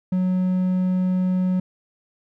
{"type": "tone", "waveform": "triangle", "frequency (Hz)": 184, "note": "F#3", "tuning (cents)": -9, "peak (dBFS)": -16, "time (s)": [0.12, 1.6], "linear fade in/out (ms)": 5, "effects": []}